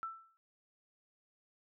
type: tone with exponential decay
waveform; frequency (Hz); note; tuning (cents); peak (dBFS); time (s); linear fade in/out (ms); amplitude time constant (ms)
sine; 1330; E6; +15; -35; 0.03-0.37; 0; 73
effects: none